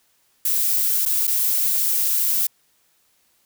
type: noise with dropouts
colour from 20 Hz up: violet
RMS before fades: -20 dBFS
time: 0.45-2.47 s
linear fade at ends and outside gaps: 5 ms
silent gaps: 1.054-1.059 / 1.271-1.276 s
effects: white hiss -63 dBFS RMS until 3.45 s